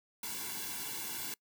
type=noise with comb filter; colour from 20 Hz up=white; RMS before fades=-40 dBFS; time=0.23-1.34 s; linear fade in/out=2 ms; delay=1.6 ms; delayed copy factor=-0.95; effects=noise-tail reverb RT60 0.1 s tail -25 dB re dry